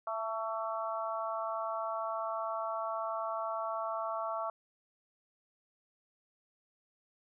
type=harmonic tone with a mistuned harmonic; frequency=222.1 Hz; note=A3; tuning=16 cents sharp; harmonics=3 / 4 / 5 / 6; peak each=-37 / -41 / -38 / -41 dBFS; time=0.07-4.5 s; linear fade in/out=2 ms; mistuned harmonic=5; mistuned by=+22 cents; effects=none